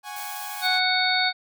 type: chord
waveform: sawtooth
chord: F# suspended second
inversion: none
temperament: equal with one note detuned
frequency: 740 / 828.2 / 1108.7 Hz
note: F#5 / G#5 / C#6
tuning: 0 / -5 / 0 cents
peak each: -37 / -31 / -37 dBFS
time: 0.03-0.81 s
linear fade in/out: 50 ms
type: noise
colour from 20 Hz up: blue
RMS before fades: -38 dBFS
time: 0.16-0.67 s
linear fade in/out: 5 ms
type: harmonic tone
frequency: 740 Hz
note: F#5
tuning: in tune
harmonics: 1 / 2 / 3 / 5 / 6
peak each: -26 / -26 / -26 / -26 / -26 dBFS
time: 0.61-1.33 s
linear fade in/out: 50 ms
effects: none